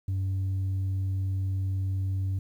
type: tone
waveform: sine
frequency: 95.6 Hz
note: G2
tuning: 43 cents flat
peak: -23 dBFS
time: 0.08-2.39 s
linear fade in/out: 5 ms
effects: tanh soft clip ceiling -25 dBFS + 10-bit